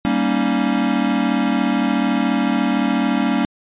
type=chord; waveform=square; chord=Eb dominant seventh; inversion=first; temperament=equal; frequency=196 / 233.1 / 277.2 / 311.1 Hz; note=G3 / Bb3 / Db4 / Eb4; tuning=0 / 0 / 0 / 0 cents; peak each=-23 / -21 / -21 / -26 dBFS; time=0.05-3.45 s; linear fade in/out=0 ms; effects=resampled to 8000 Hz